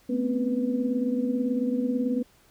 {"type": "tone cluster", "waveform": "sine", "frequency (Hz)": [221.7, 250.5, 268.7, 492.2], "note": ["A3", "B3", "C4", "B4"], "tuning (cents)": [13, 25, 46, -6], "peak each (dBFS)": [-32, -25, -32, -32], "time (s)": [0.09, 2.23], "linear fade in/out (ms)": 10, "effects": ["pink hiss -60 dBFS RMS until 2.5 s"]}